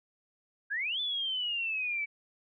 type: exponential two-way sweep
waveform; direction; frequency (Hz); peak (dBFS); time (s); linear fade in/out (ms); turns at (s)
sine; up then down; 1568 to 3520 to 2275; -30; 0.7-2.06; 20; 1
effects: none